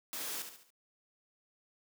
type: noise with echo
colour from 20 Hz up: white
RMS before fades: -40 dBFS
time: 0.13-0.42 s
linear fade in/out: 0 ms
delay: 71 ms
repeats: 4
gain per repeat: -7 dB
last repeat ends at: 0.704 s
effects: high-pass 200 Hz 12 dB/octave